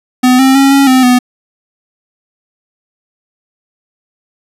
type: tone with pitch steps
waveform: square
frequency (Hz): 252.3 / 265.1 / 273.3 / 276.3 / 258.5 / 248.6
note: B3 / C4 / C#4 / C#4 / C4 / B3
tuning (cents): +37 / +23 / -24 / -6 / -21 / +12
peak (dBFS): -5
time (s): 0.23-1.19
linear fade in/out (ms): 10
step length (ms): 160
effects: resampled to 32000 Hz